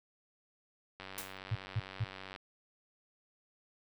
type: click train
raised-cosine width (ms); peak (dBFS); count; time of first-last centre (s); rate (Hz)
0.3; -29; 131; 1-2.361; 95.5
type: noise with exponential decay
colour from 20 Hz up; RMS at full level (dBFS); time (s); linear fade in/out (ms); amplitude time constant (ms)
white; -38; 1.18-1.37; 1; 41
type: tone bursts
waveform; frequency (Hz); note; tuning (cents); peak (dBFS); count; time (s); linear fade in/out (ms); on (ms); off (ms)
sine; 110; A2; 0; -29; 3; 1.51-2.045; 10; 45; 200
effects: none